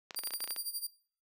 clicks, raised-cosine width 0.2 ms, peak -24 dBFS, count 12, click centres 0.108 / 0.146 / 0.19 / 0.236 / 0.273 / 0.307 / 0.337 / 0.405 / 0.441 / 0.476 / 0.507 / 0.563 s
5% pulse tone with tremolo, 4750 Hz, D8, 19 cents sharp, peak -27 dBFS, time 0.16-0.87 s, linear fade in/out 5 ms, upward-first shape sine, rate 12 Hz, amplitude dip 80%
effects noise-tail reverb RT60 0.5 s tail -20 dB re dry + high-pass 300 Hz 12 dB/octave

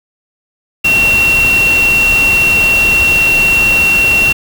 sine tone in noise, 2731 Hz, F7, 39 cents flat, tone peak -7 dBFS, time 0.84-4.33 s, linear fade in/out 10 ms, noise pink, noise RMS -19 dBFS, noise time 0.84-4.33 s, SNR +9 dB, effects none

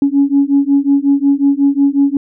sine beating tone pair, 277.2 / 282.7 Hz, C#4 / C#4, 0 / +34 cents, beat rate 5.5 Hz, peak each -11 dBFS, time 0.02-2.17 s, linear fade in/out 2 ms, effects tanh soft clip ceiling -2 dBFS

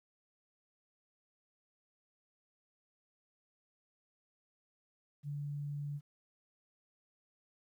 sine tone, 144.7 Hz, D3, 25 cents flat, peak -37 dBFS, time 5.23-6.01 s, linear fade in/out 50 ms, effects 12-bit

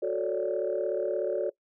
sine chord, D major seventh, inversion first, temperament just, 367.1 / 440.5 / 550.6 / 587.3 Hz, F#4 / A4 / C#5 / D5, -14 / +2 / -12 / 0 cents, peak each -31 dBFS, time 0.02-1.5 s, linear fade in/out 10 ms, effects noise-tail reverb RT60 0.1 s tail -21 dB re dry + tanh soft clip ceiling -18 dBFS

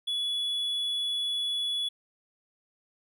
triangle tone, 3404 Hz, G#7, 42 cents sharp, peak -26 dBFS, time 0.07-1.89 s, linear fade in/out 10 ms, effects none

